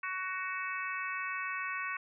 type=harmonic tone; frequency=373.2 Hz; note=F#4; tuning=15 cents sharp; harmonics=3 / 4 / 5 / 6 / 7; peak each=-39 / -40 / -41 / -42 / -42 dBFS; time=0.03-1.97 s; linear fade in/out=5 ms; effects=none